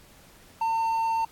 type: tone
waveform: triangle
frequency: 904 Hz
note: A5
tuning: 47 cents sharp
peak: -21 dBFS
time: 0.61-1.25 s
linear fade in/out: 5 ms
effects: pink hiss -54 dBFS RMS until 1.31 s + AAC 64 kbps